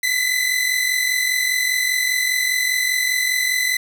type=tone pair together; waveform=sawtooth; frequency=1986 / 2031 Hz; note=B6 / B6; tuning=+9 / +48 cents; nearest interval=unison; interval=39 cents; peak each=-17 dBFS; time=0.03-3.77 s; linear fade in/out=5 ms; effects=7-bit